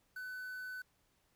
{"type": "tone with quantisation", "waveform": "triangle", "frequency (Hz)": 1505, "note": "F#6", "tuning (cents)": 29, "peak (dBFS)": -40, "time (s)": [0.16, 0.82], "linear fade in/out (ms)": 5, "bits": 10, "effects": ["pink hiss -75 dBFS RMS until 1.35 s"]}